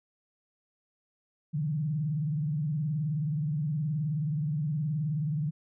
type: tone with vibrato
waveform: sine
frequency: 151 Hz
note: D3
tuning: 48 cents sharp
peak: -27 dBFS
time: 1.53-5.51 s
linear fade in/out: 20 ms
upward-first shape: sine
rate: 19 Hz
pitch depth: 150 cents each way
effects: none